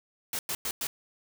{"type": "noise bursts", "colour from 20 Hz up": "white", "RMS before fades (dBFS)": -32, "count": 4, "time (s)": [0.33, 0.87], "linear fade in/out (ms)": 2, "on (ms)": 60, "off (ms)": 100, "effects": []}